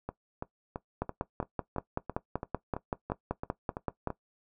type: two click trains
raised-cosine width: 1 ms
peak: -21 / -16 dBFS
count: 13 / 17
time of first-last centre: 0.09-4.103 / 1.02-4.073 s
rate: 2.99 / 5.24 Hz
effects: noise-tail reverb RT60 0.1 s tail -17 dB re dry